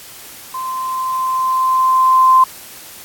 sine tone with level ramp, 1038 Hz, C6, 14 cents flat, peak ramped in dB -21 to -5 dBFS, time 0.54-2.44 s, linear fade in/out 5 ms, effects white hiss -36 dBFS RMS until 3.04 s + AAC 64 kbps

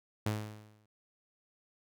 sawtooth tone with exponential decay, 106.6 Hz, G#2, 46 cents sharp, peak -25 dBFS, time 0.26-0.86 s, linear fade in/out 5 ms, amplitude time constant 130 ms, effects none

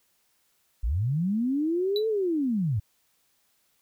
sine linear two-way sweep, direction up then down, 45.61 to 450 to 91.5 Hz, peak -23 dBFS, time 0.83-2.8 s, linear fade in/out 10 ms, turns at 2.08 s
triangle tone with exponential decay, 3951 Hz, B7, in tune, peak -24 dBFS, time 1.96-2.07 s, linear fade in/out 1 ms, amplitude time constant 22 ms
effects white hiss -69 dBFS RMS until 3.81 s

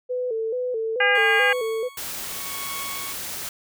sine tone with vibrato, 472.5 Hz, A#4, 23 cents sharp, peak -23 dBFS, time 0.09-1.89 s, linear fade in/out 20 ms, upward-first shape square, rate 2.3 Hz, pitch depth 98 cents each way
harmonic tone, 405.2 Hz, G#4, 43 cents flat, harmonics 2 / 3 / 4 / 5 / 6 / 7, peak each -26 / -30 / -19 / -23 / -27 / -28 dBFS, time 1-1.53 s, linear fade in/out 5 ms
20% pulse tone with tremolo, 1108.7 Hz, C#6, in tune, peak -27 dBFS, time 1.15-3.13 s, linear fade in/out 2 ms, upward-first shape sine, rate 0.76 Hz, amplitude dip 95%
white noise, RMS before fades -32 dBFS, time 1.97-3.49 s, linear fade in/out 2 ms
effects none

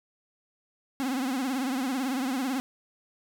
45% pulse tone with vibrato, 261.6 Hz, C4, in tune, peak -27 dBFS, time 1-2.6 s, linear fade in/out 0 ms, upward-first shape triangle, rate 18 Hz, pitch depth 140 cents each way, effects none

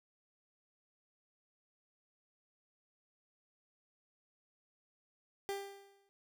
30% pulse tone with exponential decay, 397.1 Hz, G4, 22 cents sharp, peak -32 dBFS, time 5.49-6.09 s, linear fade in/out 0 ms, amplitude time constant 130 ms, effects none

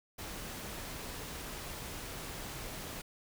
pink noise, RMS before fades -43 dBFS, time 0.18-3.02 s, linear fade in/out 10 ms, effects none

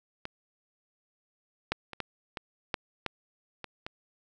clicks, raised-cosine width 0.3 ms, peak -20 / -11 / -24 / -16 / -19 / -12 / -14 / -22 / -21 dBFS, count 9, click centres 0.254 / 1.72 / 1.933 / 2.003 / 2.372 / 2.742 / 3.063 / 3.643 / 3.865 s, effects none

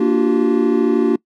triangle chord, G minor seventh, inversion first, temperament equal with one note detuned, 233.1 / 293.7 / 349.2 / 382.4 Hz, Bb3 / D4 / F4 / G4, 0 / 0 / 0 / -43 cents, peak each -16 dBFS, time 0-1.16 s, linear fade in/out 5 ms, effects noise-tail reverb RT60 0.1 s tail -23 dB re dry

